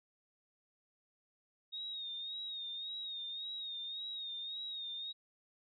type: tone with vibrato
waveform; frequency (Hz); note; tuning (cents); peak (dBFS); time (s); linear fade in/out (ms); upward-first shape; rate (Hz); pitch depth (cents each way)
sine; 3729; A#7; 0; -40; 1.72-5.13; 20; sine; 1.8; 59
effects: none